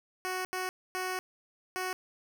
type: tone bursts at uneven times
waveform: 10% pulse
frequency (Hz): 370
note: F#4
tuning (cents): 0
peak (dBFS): -24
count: 4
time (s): 0.25-0.45 / 0.53-0.69 / 0.95-1.19 / 1.76-1.93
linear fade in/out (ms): 0
effects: none